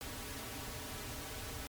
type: noise with comb filter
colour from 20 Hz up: pink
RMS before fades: -44 dBFS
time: 0.01-1.67 s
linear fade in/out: 0 ms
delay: 5.7 ms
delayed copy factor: -0.85
effects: MP3 96 kbps